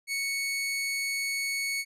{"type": "tone", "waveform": "sawtooth", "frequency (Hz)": 2217, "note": "C#7", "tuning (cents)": 0, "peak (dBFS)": -25, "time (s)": [0.07, 1.85], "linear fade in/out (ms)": 50, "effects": ["resampled to 32000 Hz"]}